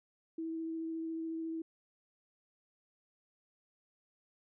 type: tone with vibrato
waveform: sine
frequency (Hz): 325.2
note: E4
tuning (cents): -23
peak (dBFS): -36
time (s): 0.38-1.62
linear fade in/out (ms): 5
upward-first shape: sine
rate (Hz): 14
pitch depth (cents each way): 10
effects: none